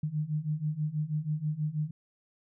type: beating tone pair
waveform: sine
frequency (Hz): 149 / 155.2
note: D3 / D#3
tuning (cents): +25 / -4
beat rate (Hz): 6.2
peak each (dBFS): -33 / -31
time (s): 0.03-1.91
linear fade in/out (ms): 5
effects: none